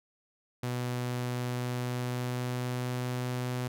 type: tone with pitch glide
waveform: sawtooth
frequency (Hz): 123.47 to 124.98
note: B2 to B2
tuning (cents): 0 to +21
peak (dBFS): -27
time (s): 0.63-3.68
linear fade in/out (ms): 5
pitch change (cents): +21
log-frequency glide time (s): 1.38-3.25
effects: none